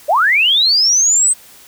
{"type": "linear sweep", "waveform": "sine", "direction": "up", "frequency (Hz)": [524, 8372], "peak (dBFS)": -9, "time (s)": [0.08, 1.34], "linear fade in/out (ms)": 20, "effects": ["white hiss -42 dBFS RMS until 1.67 s"]}